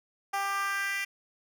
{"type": "tone with high-pass filter sweep", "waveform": "10% pulse", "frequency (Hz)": 395.7, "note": "G4", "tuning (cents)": 16, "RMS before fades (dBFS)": -31, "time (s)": [0.33, 1.05], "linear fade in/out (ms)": 10, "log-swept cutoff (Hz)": [800, 2200], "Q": 2.9, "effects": []}